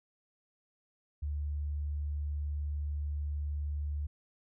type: tone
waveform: sine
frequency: 73.42 Hz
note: D2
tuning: in tune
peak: -32 dBFS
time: 1.22-4.07 s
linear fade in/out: 10 ms
effects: none